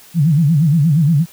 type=tone with vibrato; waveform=sine; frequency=154.4 Hz; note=D#3; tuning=13 cents flat; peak=-9 dBFS; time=0.14-1.26 s; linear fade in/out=50 ms; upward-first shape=sine; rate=8.5 Hz; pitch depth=190 cents each way; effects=white hiss -43 dBFS RMS until 1.32 s